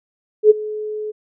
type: tone with ADSR envelope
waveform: sine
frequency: 426.6 Hz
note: G#4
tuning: 46 cents sharp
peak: -3 dBFS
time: 0.43-1.12 s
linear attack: 72 ms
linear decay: 20 ms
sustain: -20 dB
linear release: 20 ms
effects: none